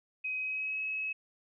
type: tone with pitch glide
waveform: sine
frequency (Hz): 2525 to 2569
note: D#7 to E7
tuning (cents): +25 to -45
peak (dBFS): -32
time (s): 0.24-1.13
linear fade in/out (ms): 10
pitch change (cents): +30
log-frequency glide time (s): 0.37-0.82
effects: none